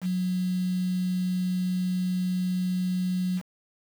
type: tone with quantisation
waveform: sine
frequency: 182.7 Hz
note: F#3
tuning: 22 cents flat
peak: -24 dBFS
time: 0.01-3.42 s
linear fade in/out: 50 ms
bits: 7
effects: none